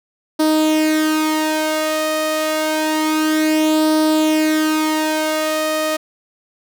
sawtooth tone with flanger, 311.1 Hz, D#4, in tune, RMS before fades -17 dBFS, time 0.39-5.97 s, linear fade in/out 10 ms, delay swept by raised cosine 0.21 to 1.61 ms, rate 0.28 Hz, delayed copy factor +0.6, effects none

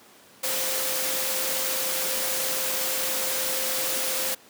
sine tone in noise, 523.3 Hz, C5, in tune, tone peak -35 dBFS, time 0.43-4.35 s, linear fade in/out 10 ms, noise white, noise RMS -27 dBFS, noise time 0.43-4.35 s, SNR -11 dB, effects pink hiss -52 dBFS RMS until 4.49 s + high-pass 200 Hz 12 dB/octave

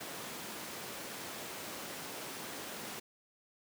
pink high-pass noise, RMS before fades -44 dBFS, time 0-3 s, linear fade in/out 10 ms, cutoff 220 Hz, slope 12 dB/octave, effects none

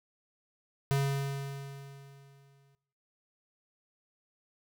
square tone with exponential decay, 138.59 Hz, C#3, in tune, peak -25 dBFS, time 0.91-2.75 s, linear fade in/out 0 ms, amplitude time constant 400 ms, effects noise-tail reverb RT60 0.8 s tail -20 dB re dry

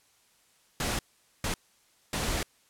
pink noise bursts at uneven times, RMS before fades -30 dBFS, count 3, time 0.8-0.99 / 1.44-1.54 / 2.13-2.43 s, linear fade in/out 2 ms, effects white hiss -65 dBFS RMS until 2.69 s + low-pass 11000 Hz 12 dB/octave

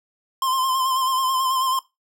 square tone with vibrato, 1046.5 Hz, C6, in tune, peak -20 dBFS, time 0.42-1.79 s, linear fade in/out 2 ms, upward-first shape sine, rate 9.2 Hz, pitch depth 41 cents each way, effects noise-tail reverb RT60 0.2 s tail -18 dB re dry

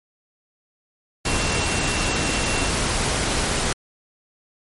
sine tone in noise, 2729 Hz, F7, 41 cents flat, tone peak -30 dBFS, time 1.26-2.67 s, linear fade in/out 5 ms, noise pink, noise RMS -22 dBFS, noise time 1.25-3.73 s, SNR -11 dB, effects MP3 48 kbps

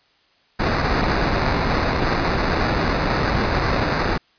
pink noise with sample-and-hold, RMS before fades -20 dBFS, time 0.59-4.18 s, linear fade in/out 10 ms, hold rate 3150 Hz, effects white hiss -59 dBFS RMS until 4.38 s + resampled to 11025 Hz

